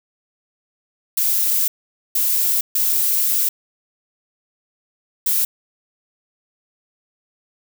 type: noise bursts at uneven times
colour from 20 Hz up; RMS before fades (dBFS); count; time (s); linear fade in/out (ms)
violet; -18; 4; 1.17-1.68 / 2.15-2.61 / 2.75-3.49 / 5.26-5.45; 5
effects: none